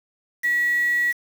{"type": "tone with quantisation", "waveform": "sine", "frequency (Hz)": 1931, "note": "B6", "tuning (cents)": -39, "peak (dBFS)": -18, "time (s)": [0.43, 1.13], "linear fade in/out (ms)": 20, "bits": 6, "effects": []}